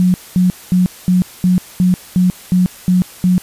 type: tone bursts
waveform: sine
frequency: 181.7 Hz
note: F#3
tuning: 31 cents flat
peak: -8 dBFS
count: 10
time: 0-3.38 s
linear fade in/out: 0 ms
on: 140 ms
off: 220 ms
effects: white hiss -37 dBFS RMS until 3.42 s + resampled to 32000 Hz